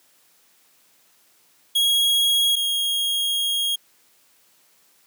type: tone pair in turn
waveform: 45% pulse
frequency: 3305 / 3269 Hz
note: G#7 / G#7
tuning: -9 / -28 cents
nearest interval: unison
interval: 19 cents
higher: first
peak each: -16 / -20 dBFS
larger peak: first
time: 1.75-2.56 / 2.56-3.76 s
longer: second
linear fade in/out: 10 ms
effects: white hiss -59 dBFS RMS until 5.06 s + high-pass 150 Hz 12 dB/octave